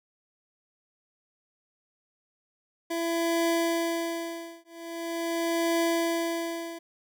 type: tone with tremolo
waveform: 25% pulse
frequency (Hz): 334.8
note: E4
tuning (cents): +27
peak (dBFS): -19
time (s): 2.9-6.79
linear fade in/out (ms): 10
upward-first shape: triangle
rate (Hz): 0.43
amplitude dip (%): 100
effects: none